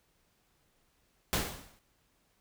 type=noise with exponential decay; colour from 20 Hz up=pink; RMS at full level=-27 dBFS; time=1.33-1.79 s; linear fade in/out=0 ms; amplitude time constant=100 ms; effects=pink hiss -72 dBFS RMS until 2.4 s